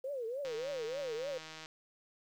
sine tone with vibrato, 507 Hz, B4, 45 cents sharp, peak -36 dBFS, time 0.04-1.38 s, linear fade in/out 5 ms, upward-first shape triangle, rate 3.4 Hz, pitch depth 260 cents each way
click train, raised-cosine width 0.2 ms, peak -30 dBFS, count 192, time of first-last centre 0.45-1.659 s, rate 158 Hz
effects 11-bit

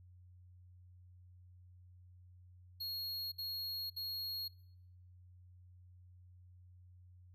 square tone bursts, 4300 Hz, C8, 47 cents sharp, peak -40 dBFS, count 3, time 2.8-4.482 s, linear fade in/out 10 ms, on 520 ms, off 61 ms, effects noise-tail reverb RT60 0.7 s tail -20 dB re dry + added 90 Hz sine -57 dBFS peak until 7.34 s

